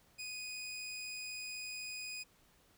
20% pulse tone, 2489 Hz, D#7, in tune, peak -37 dBFS, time 0.18-2.24 s, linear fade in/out 20 ms, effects pink hiss -68 dBFS RMS until 2.77 s

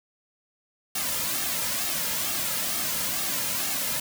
white noise with flanger, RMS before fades -28 dBFS, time 0.95-4 s, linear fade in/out 5 ms, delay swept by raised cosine 2 to 2.71 ms, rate 2.2 Hz, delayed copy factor -0.65, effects none

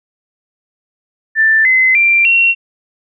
sine tone with pitch steps, 1772 / 2047 / 2365 / 2733 Hz, A6 / C7 / D7 / F7, +12 / -38 / +12 / -38 cents, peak -7 dBFS, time 1.35-2.55 s, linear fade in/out 50 ms, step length 300 ms, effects none

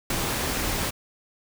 pink noise with ADSR envelope, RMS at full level -23 dBFS, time 0.1-0.91 s, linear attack 4 ms, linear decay 8 ms, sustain -4 dB, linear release 18 ms, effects none

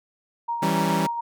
sine tone with tremolo, 937 Hz, A#5, 9 cents sharp, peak -23 dBFS, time 0.48-1.21 s, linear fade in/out 10 ms, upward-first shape sine, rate 7.1 Hz, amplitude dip 40%
sawtooth chord, C# diminished, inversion first, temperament equal, 164.81 / 196 / 277.2 Hz, E3 / G3 / C#4, 0 / 0 / 0 cents, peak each -21 / -21 / -25 dBFS, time 0.62-1.07 s, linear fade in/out 10 ms
effects none

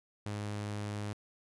sawtooth tone, 103.83 Hz, G#2, in tune, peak -32 dBFS, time 0.26-1.13 s, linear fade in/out 0 ms, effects resampled to 24000 Hz

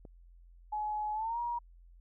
click, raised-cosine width 2 ms, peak -36 dBFS, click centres 0.052 s
sine tone with pitch glide, 847 to 950.7 Hz, G#5 to A#5, +34 to +34 cents, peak -32 dBFS, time 0.72-1.59 s, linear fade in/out 10 ms, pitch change +200 cents, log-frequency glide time 1.13-1.39 s
effects added 43 Hz sine -54 dBFS peak until 2 s

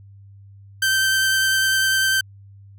sawtooth tone with vibrato, 1554 Hz, G6, 16 cents flat, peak -13 dBFS, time 0.82-2.21 s, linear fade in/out 5 ms, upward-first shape sine, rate 10 Hz, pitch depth 9 cents each way, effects added 99 Hz sine -42 dBFS peak until 2.78 s

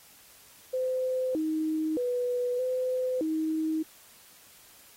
sine tone with pitch steps, 513 / 313.7 / 492.3 / 509 / 315.9 Hz, C5 / D#4 / B4 / C5 / D#4, -34 / +14 / -6 / -48 / +26 cents, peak -26 dBFS, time 0.73-3.83 s, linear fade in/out 10 ms, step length 620 ms, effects white hiss -55 dBFS RMS until 4.96 s + AAC 48 kbps

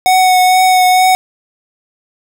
square tone with vibrato, 740 Hz, F#5, in tune, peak -7 dBFS, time 0.06-1.15 s, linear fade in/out 0 ms, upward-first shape triangle, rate 2.2 Hz, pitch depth 18 cents each way, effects none

